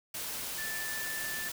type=tone in noise; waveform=sine; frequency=1760 Hz; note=A6; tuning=in tune; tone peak=-37 dBFS; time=0.58-1.49 s; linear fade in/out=5 ms; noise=white; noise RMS=-38 dBFS; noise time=0.14-1.52 s; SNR=-2 dB; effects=none